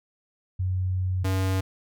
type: tone pair in turn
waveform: sine / square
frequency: 92.5 / 94.72 Hz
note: F#2 / F#2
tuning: 0 / +41 cents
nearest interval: unison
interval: 41 cents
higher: second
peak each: -23 dBFS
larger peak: neither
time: 0.59-1.24 / 1.24-1.61 s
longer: first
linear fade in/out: 10 ms
effects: none